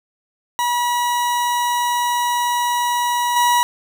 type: tone with level steps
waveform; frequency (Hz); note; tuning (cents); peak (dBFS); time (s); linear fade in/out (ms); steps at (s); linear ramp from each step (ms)
40% pulse; 967; B5; -37; -16 / -12; 0.59-3.63; 0; 3.36; 5
effects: none